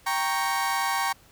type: chord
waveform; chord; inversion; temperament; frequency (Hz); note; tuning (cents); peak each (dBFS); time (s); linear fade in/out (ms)
30% pulse; G diminished; none; equal; 784 / 932.3 / 1108.7; G5 / Bb5 / Db6; 0 / 0 / 0; -26; 0.06-1.13; 10
effects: pink hiss -56 dBFS RMS until 1.31 s